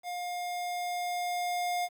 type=tone with level ramp; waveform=square; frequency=710 Hz; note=F5; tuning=28 cents sharp; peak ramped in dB=-35 to -29 dBFS; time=0.03-1.89 s; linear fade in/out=50 ms; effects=10-bit